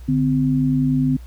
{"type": "tone pair together", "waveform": "sine", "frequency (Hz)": [146.9, 257.7], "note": ["D3", "C4"], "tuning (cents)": [1, -26], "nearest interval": "minor seventh", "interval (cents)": 973, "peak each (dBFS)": [-19, -17], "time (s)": [0.08, 1.17], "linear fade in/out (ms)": 10, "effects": ["added 60 Hz sine -34 dBFS peak until 1.26 s", "pink hiss -53 dBFS RMS until 1.26 s"]}